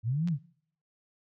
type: linear two-way sweep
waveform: sine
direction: up then down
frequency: 104.3 to 179.8 to 126.1 Hz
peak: -26 dBFS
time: 0.03-0.39 s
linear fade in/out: 50 ms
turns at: 0.28 s
type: clicks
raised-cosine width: 0.2 ms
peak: -30 dBFS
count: 2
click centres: 0.275 / 0.285 s
effects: noise-tail reverb RT60 0.6 s tail -22 dB re dry